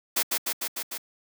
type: noise with echo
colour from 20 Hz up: white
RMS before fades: -24 dBFS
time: 0.16-0.23 s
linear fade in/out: 10 ms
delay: 150 ms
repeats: 5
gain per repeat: -2 dB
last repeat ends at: 0.98 s
effects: high-pass 200 Hz 12 dB/octave